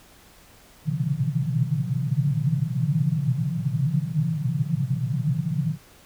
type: band-pass noise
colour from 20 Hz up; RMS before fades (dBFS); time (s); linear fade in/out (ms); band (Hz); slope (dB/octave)
pink; -24; 0.85-5.78; 50; 120 to 170; 96
effects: pink hiss -52 dBFS RMS until 6.05 s